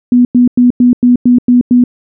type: tone bursts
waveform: sine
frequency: 245.4 Hz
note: B3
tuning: 11 cents flat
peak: -3 dBFS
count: 8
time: 0.12-1.839 s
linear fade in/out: 2 ms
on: 130 ms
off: 97 ms
effects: none